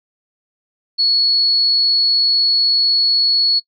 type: tone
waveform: sine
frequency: 4378 Hz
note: C#8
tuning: 22 cents flat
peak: -12 dBFS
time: 0.98-3.6 s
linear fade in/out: 20 ms
effects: noise-tail reverb RT60 0.1 s tail -22 dB re dry